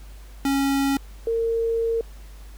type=tone pair in turn; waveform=square / sine; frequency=275.5 / 457.7 Hz; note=C#4 / A#4; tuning=-11 / -32 cents; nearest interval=major sixth; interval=879 cents; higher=second; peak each=-20 dBFS; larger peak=neither; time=0.45-0.97 / 1.27-2.01 s; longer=second; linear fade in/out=2 ms; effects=added 50 Hz sine -39 dBFS peak until 2.57 s + pink hiss -52 dBFS RMS until 2.57 s